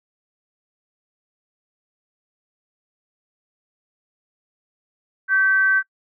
sine tone with frequency modulation, 1546 Hz, G6, 24 cents flat, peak -14 dBFS, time 5.28-5.83 s, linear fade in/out 50 ms, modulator 411 Hz, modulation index 0.29, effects noise-tail reverb RT60 0.1 s tail -25 dB re dry

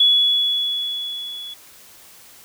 sine tone with level ramp, 3391 Hz, G#7, 35 cents sharp, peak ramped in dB -10 to -31 dBFS, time 0-1.54 s, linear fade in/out 5 ms, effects white hiss -46 dBFS RMS until 2.44 s

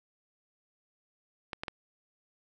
clicks, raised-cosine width 0.3 ms, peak -19 dBFS, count 3, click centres 1.532 / 1.635 / 1.682 s, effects none

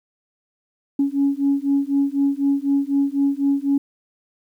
sine beating tone pair, 277.2 / 281.2 Hz, C#4 / C#4, 0 / +25 cents, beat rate 4 Hz, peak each -19 dBFS, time 0.99-3.78 s, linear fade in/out 5 ms, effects tanh soft clip ceiling -10 dBFS + 9-bit

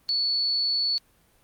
sine tone, 4435 Hz, C#8, in tune, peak -22 dBFS, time 0.09-0.98 s, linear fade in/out 0 ms, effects pink hiss -62 dBFS RMS until 1.43 s + Opus 32 kbps

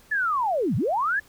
sine linear two-way sweep, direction down then up, 1760 to 96 to 1760 Hz, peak -21 dBFS, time 0.11-1.2 s, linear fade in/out 10 ms, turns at 0.76 s, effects pink hiss -55 dBFS RMS until 1.28 s

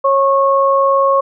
sine tone pair together, 547.5 / 1095 Hz, C#5 / C#6, -22 / -22 cents, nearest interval octave, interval 1200 cents, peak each -12 dBFS, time 0.04-1.21 s, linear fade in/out 10 ms, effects none

